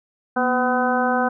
harmonic tone with a mistuned harmonic, 252.2 Hz, B3, 36 cents sharp, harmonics 1 / 2 / 3 / 4 / 5 / 6, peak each -23 / -24 / -22 / -27 / -27 / -25 dBFS, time 0.36-1.29 s, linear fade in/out 10 ms, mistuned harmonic 1, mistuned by -69 cents, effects none

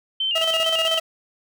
sine tone with vibrato, 2960 Hz, F#7, in tune, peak -20 dBFS, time 0.2-0.99 s, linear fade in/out 5 ms, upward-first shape square, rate 4.5 Hz, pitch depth 77 cents each way
sawtooth tone with tremolo, 650 Hz, E5, 24 cents flat, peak -17 dBFS, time 0.35-1 s, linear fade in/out 10 ms, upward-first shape square, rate 16 Hz, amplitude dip 55%
effects none

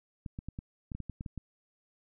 clicks, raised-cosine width 5 ms, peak -26 dBFS, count 11, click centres 0.262 / 0.389 / 0.486 / 0.589 / 0.918 / 0.95 / 1.003 / 1.097 / 1.209 / 1.262 / 1.377 s, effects none

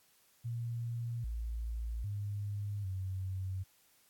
sine tone with pitch steps, 117.7 / 56.8 / 102.2 / 94.3 Hz, A#2 / A#1 / G#2 / F#2, +17 / -44 / -27 / +33 cents, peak -35 dBFS, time 0.44-3.64 s, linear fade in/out 20 ms, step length 800 ms, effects white hiss -68 dBFS RMS until 4.09 s + AAC 64 kbps

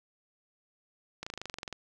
slowing click train, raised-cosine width 0.2 ms, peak -21 dBFS, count 13, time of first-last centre 1.23-1.727 s, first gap 35 ms, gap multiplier 1.03, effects none

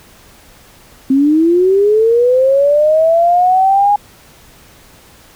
sine linear sweep, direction up, 261.6 to 828 Hz, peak -7 dBFS, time 1.1-3.96 s, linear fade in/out 5 ms, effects pink hiss -43 dBFS RMS until 5.35 s

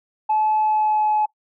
sine tone with pitch glide, 861 to 851.6 Hz, A5 to G#5, -38 to +43 cents, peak -15 dBFS, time 0.29-1.26 s, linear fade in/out 10 ms, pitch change -19 cents, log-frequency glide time 0.61-1.12 s, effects noise-tail reverb RT60 0.1 s tail -21 dB re dry + tanh soft clip ceiling -12 dBFS

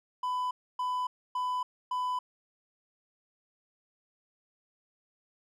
triangle tone bursts, 1000 Hz, B5, 21 cents sharp, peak -27 dBFS, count 4, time 0.23-2.19 s, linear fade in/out 5 ms, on 280 ms, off 280 ms, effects none

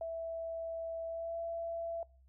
sine tone with pitch glide, 659.3 to 669.7 Hz, E5 to E5, 0 to +27 cents, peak -36 dBFS, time 0.01-2.03 s, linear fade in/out 2 ms, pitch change +27 cents, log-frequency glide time 1.07-1.38 s, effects noise-tail reverb RT60 0.4 s tail -24 dB re dry + added 65 Hz sine -60 dBFS peak until 2.28 s

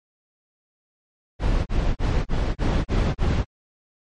brown noise bursts, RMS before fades -20 dBFS, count 7, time 1.39-3.448 s, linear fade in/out 50 ms, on 270 ms, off 28 ms, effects low-pass 5000 Hz 12 dB/octave + MP3 48 kbps

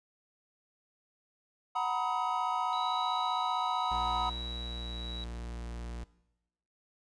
triangle chord, B major seventh, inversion second, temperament equal with one note detuned, 740 / 932.3 / 987.8 / 1264.1 Hz, F#5 / A#5 / B5 / D#6, 0 / 0 / 0 / +27 cents, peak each -33 dBFS, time 1.75-4.3 s, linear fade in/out 10 ms
sine tone with tremolo, 3889 Hz, B7, 27 cents flat, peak -38 dBFS, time 2.73-5.24 s, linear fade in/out 0 ms, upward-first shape sine, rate 0.81 Hz, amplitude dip 35%
45% pulse tone with pitch glide, 60.4 to 58.78 Hz, B1 to A#1, -38 to +15 cents, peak -38 dBFS, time 3.91-6.04 s, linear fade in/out 5 ms, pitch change -47 cents, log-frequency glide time 4.18-5.3 s
effects noise-tail reverb RT60 0.9 s tail -19 dB re dry + resampled to 22050 Hz

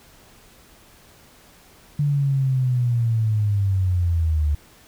sine linear sweep, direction down, 146.83 to 72.4 Hz, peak -17 dBFS, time 1.99-4.55 s, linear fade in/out 5 ms, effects pink hiss -51 dBFS RMS until 4.87 s

